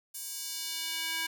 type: tone with high-pass filter sweep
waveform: square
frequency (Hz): 324.9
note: E4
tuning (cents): -25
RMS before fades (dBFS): -36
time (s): 0.14-1.27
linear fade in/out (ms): 10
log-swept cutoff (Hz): 8500 to 1800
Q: 1.1
effects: none